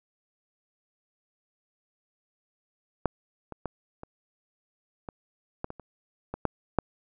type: clicks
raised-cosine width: 1 ms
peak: -9 / -24 / -17 / -26 / -23 / -17 / -23 / -29 / -19 / -10 / -7 dBFS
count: 11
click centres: 3.057 / 3.523 / 3.657 / 4.034 / 5.088 / 5.644 / 5.704 / 5.797 / 6.34 / 6.453 / 6.787 s
effects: none